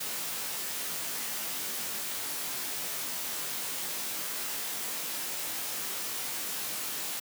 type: noise with comb filter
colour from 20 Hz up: white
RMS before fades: -35 dBFS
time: 0-7.2 s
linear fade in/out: 10 ms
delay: 20 ms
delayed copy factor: -0.8
effects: high-pass 150 Hz 12 dB/octave